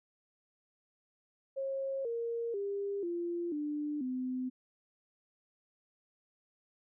sine tone with pitch steps, 541 / 465.6 / 400.6 / 344.8 / 296.7 / 255.3 Hz, C#5 / A#4 / G4 / F4 / D4 / C4, -42 / -2 / +38 / -22 / +18 / -42 cents, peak -33 dBFS, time 1.56-4.5 s, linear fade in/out 20 ms, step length 490 ms, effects none

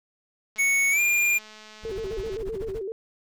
click train, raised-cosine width 0.2 ms, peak -29 dBFS, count 390, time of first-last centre 0.56-2.369 s, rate 215 Hz
square tone with pitch glide, 2217 to 2404 Hz, C#7 to D7, 0 to +40 cents, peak -20 dBFS, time 0.58-1.39 s, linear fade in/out 20 ms, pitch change +140 cents, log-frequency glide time 0.91-1 s
brown noise with tremolo, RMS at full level -34 dBFS, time 1.82-2.83 s, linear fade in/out 50 ms, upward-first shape triangle, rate 14 Hz, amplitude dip 100%
sine tone with vibrato, 415.3 Hz, G#4, in tune, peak -29 dBFS, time 1.85-2.92 s, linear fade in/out 0 ms, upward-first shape square, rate 7.8 Hz, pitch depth 130 cents each way
effects none

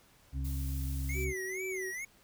harmonic tone, 67.3 Hz, C2, 49 cents sharp, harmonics 1 / 2 / 4, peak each -33 / -39 / -45 dBFS, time 0.32-1.34 s, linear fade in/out 50 ms
blue noise, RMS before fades -48 dBFS, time 0.44-1.25 s, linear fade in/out 10 ms
square tone with vibrato, 2093 Hz, C7, in tune, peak -38 dBFS, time 1.09-2.05 s, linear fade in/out 5 ms, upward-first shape sine, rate 2.2 Hz, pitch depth 180 cents each way
sine tone with tremolo, 376.5 Hz, F#4, 30 cents sharp, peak -36 dBFS, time 1.14-1.93 s, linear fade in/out 50 ms, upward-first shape sine, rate 2.1 Hz, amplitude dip 30%
effects pink hiss -63 dBFS RMS until 2.23 s

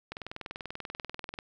click train, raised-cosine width 0.3 ms, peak -22 dBFS, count 27, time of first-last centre 0.12-1.388 s, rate 20.5 Hz, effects none

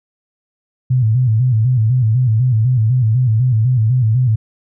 sine tone with vibrato, 118.3 Hz, A#2, 26 cents sharp, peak -10 dBFS, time 0.9-4.36 s, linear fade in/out 10 ms, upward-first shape square, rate 4 Hz, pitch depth 130 cents each way, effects none

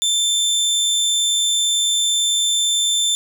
25% pulse tone, 3551 Hz, A7, 15 cents sharp, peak -12 dBFS, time 0.02-3.15 s, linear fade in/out 0 ms, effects none

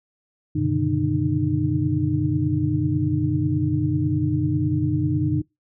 sine tone cluster, 94.4 / 122.5 / 140.7 / 150.7 / 304.6 Hz, F#2 / B2 / C#3 / D3 / D#4, +35 / -14 / +26 / +45 / -37 cents, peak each -26 / -26 / -27 / -26 / -23 dBFS, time 0.55-5.42 s, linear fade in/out 10 ms, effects noise-tail reverb RT60 0.2 s tail -24 dB re dry

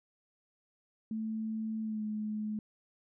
sine tone with pitch glide, 220 to 213.4 Hz, A3 to G#3, 0 to +47 cents, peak -33 dBFS, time 1.11-2.59 s, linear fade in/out 2 ms, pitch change -53 cents, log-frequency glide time 1.82-2.03 s, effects none

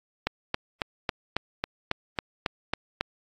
click train, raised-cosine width 0.3 ms, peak -9 dBFS, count 11, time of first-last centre 0.27-3.01 s, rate 3.65 Hz, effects AAC 48 kbps

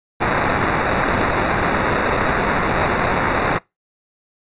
violet noise with sample-and-hold, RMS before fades -18 dBFS, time 0.2-3.59 s, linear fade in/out 20 ms, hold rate 3150 Hz, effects noise-tail reverb RT60 0.2 s tail -23 dB re dry + resampled to 8000 Hz

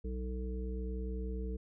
harmonic tone with a mistuned harmonic, 63.5 Hz, B1, 49 cents sharp, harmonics 1 / 3 / 5 / 7, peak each -36 / -44 / -49 / -45 dBFS, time 0.04-1.57 s, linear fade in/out 10 ms, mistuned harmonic 1, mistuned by -85 cents, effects none

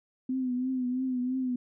sine tone with vibrato, 254.5 Hz, C4, 48 cents flat, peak -27 dBFS, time 0.29-1.56 s, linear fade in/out 5 ms, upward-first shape triangle, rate 3 Hz, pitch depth 61 cents each way, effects none

